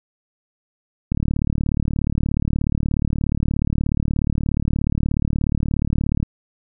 click train, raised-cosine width 5 ms, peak -8 dBFS, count 189, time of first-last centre 1.12-6.229 s, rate 36.8 Hz, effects none

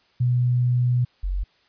sine tone pair in turn, 123.47 / 46.25 Hz, B2 / F#1, 0 / 0 cents, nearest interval octave + perfect fourth, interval 1700 cents, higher first, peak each -17 / -22 dBFS, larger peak first, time 0.2-1.05 / 1.23-1.44 s, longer first, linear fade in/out 10 ms, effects white hiss -61 dBFS RMS until 1.68 s + resampled to 11025 Hz

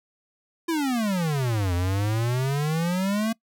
square exponential two-way sweep, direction down then up, 343.8 to 86.2 to 229 Hz, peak -23 dBFS, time 0.68-3.33 s, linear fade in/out 10 ms, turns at 1.74 s, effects noise-tail reverb RT60 0.1 s tail -23 dB re dry

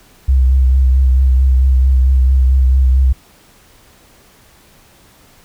sine tone with vibrato, 65 Hz, C2, 11 cents flat, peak -7 dBFS, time 0.28-3.13 s, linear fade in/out 10 ms, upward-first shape triangle, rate 4.5 Hz, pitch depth 42 cents each way, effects pink hiss -47 dBFS RMS until 5.44 s

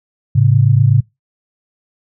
sine tone pair together, 108.1 / 136.2 Hz, A2 / C#3, -30 / -30 cents, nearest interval major third, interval 400 cents, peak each -10 dBFS, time 0.35-1.01 s, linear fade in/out 10 ms, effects noise-tail reverb RT60 0.2 s tail -24 dB re dry

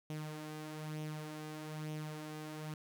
sawtooth tone with flanger, 153.8 Hz, D#3, 20 cents flat, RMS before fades -44 dBFS, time 0.1-2.74 s, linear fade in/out 0 ms, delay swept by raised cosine 0.32 to 4.02 ms, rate 1.1 Hz, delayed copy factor +0.5, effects none

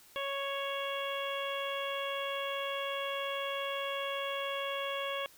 harmonic tone, 554.4 Hz, C#5, in tune, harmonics 1 / 2 / 3 / 4 / 5 / 6, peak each -37 / -39 / -44 / -44 / -42 / -42 dBFS, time 0.16-5.26 s, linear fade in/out 0 ms, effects white hiss -59 dBFS RMS until 5.37 s

